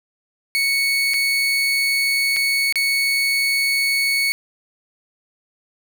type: tone with dropouts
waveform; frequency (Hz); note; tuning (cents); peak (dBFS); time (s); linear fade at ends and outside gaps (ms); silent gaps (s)
30% pulse; 2217; C#7; 0; -14; 0.55-4.32; 0; 1.136-1.141 / 2.363-2.367 / 2.725-2.757
effects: 9-bit